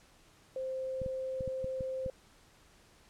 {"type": "tone", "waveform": "sine", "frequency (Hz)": 523.3, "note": "C5", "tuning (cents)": 0, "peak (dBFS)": -34, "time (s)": [0.56, 2.1], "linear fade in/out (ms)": 2}
{"type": "clicks", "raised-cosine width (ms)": 5, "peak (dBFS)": -28, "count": 7, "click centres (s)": [1.017, 1.062, 1.408, 1.477, 1.644, 1.808, 2.062]}
{"effects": ["pink hiss -62 dBFS RMS until 3.09 s", "low-pass 10000 Hz 12 dB/octave"]}